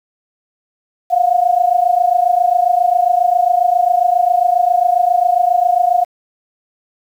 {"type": "tone pair together", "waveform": "sine", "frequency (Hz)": [698.5, 725.9], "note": ["F5", "F#5"], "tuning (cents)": [0, -33], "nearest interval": "minor second", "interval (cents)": 67, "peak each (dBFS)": -13, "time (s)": [1.1, 6.05], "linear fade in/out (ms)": 20, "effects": ["7-bit"]}